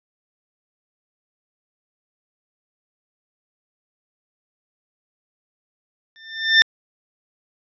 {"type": "tone with exponential growth", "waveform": "25% pulse", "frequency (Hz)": 1792, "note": "A6", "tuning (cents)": 31, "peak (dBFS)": -3, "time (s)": [6.16, 6.62], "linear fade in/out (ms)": 0, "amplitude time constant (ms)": 100, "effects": ["resampled to 16000 Hz"]}